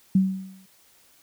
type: tone with exponential decay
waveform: sine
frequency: 190 Hz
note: F#3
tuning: 46 cents sharp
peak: -13 dBFS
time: 0.15-0.66 s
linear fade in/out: 5 ms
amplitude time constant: 110 ms
effects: white hiss -58 dBFS RMS until 1.22 s